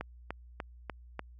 click train, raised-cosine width 0.5 ms, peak -21 dBFS, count 5, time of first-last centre 0.01-1.193 s, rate 3.38 Hz, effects added 60 Hz sine -50 dBFS peak until 1.39 s + AAC 48 kbps

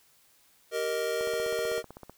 square chord, Eb major, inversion first, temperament just, 388.9 / 466.7 / 622.3 Hz, G4 / Bb4 / Eb5, -14 / +2 / 0 cents, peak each -37 / -31 / -34 dBFS, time 0.71-1.83 s, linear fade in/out 50 ms
click train, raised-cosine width 1 ms, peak -29 dBFS, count 15, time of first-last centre 1.21-2.096 s, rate 15.8 Hz
effects white hiss -63 dBFS RMS until 2.17 s

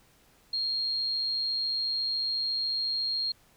sine tone, 4238 Hz, C8, 21 cents sharp, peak -27 dBFS, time 0.53-3.32 s, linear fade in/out 5 ms, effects pink hiss -62 dBFS RMS until 3.56 s

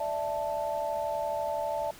sine chord, D suspended second, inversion none, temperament equal, 587.3 / 659.3 / 880 Hz, D5 / E5 / A5, 0 / 0 / 0 cents, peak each -33 dBFS, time 0-1.91 s, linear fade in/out 5 ms, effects pink hiss -50 dBFS RMS until 1.99 s

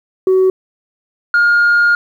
sine tone pair in turn, 375.9 / 1419.2 Hz, F#4 / F6, +27 / +27 cents, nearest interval octave + major seventh, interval 2300 cents, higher second, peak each -6 dBFS, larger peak neither, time 0.27-0.5 / 1.34-1.95 s, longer second, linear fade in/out 2 ms, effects tanh soft clip ceiling -6 dBFS + 8-bit

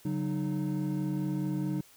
triangle tone cluster, 142.7 / 187.2 / 307.6 Hz, D3 / F#3 / D#4, -49 / +20 / -20 cents, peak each -31 dBFS, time 0.05-1.81 s, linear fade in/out 5 ms, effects tanh soft clip ceiling -19 dBFS + white hiss -58 dBFS RMS until 1.96 s

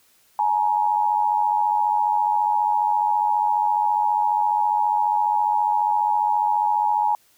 sine tone pair together, 847.3 / 942 Hz, G#5 / A#5, +34 / +18 cents, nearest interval major second, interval 184 cents, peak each -19 / -22 dBFS, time 0.39-7.15 s, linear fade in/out 2 ms, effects white hiss -59 dBFS RMS until 7.37 s

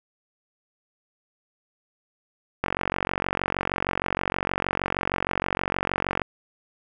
click train, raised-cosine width 0.5 ms, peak -8 dBFS, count 167, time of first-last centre 2.64-6.218 s, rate 46.4 Hz, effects none

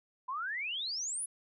sine exponential sweep, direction up, 980 to 10770 Hz, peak -34 dBFS, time 0.28-1.26 s, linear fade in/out 10 ms, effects none

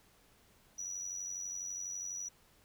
sine tone with amplitude modulation, 5860 Hz, F#8, 18 cents flat, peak -34 dBFS, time 0.78-2.29 s, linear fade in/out 10 ms, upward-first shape sine, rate 92.1 Hz, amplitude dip 65%, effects tanh soft clip ceiling -35 dBFS + pink hiss -66 dBFS RMS until 2.64 s

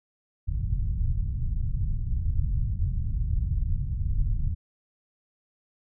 pink low-pass noise, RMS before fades -26 dBFS, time 0.47-4.55 s, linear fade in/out 20 ms, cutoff 120 Hz, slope 24 dB/octave, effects none

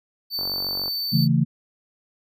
square tone, 4542 Hz, C#8, 41 cents sharp, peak -25 dBFS, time 0.3-1.28 s, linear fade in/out 50 ms
click train, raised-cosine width 1 ms, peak -22 dBFS, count 24, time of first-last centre 0.39-0.88 s, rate 46.9 Hz
sine chord, A major, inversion first, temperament equal with one note detuned, 138.59 / 164.81 / 222.4 Hz, C#3 / E3 / A3, 0 / 0 / +19 cents, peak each -20 / -20 / -22 dBFS, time 1.12-1.45 s, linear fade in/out 20 ms
effects none

